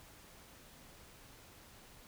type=silence; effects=pink hiss -58 dBFS RMS until 2.07 s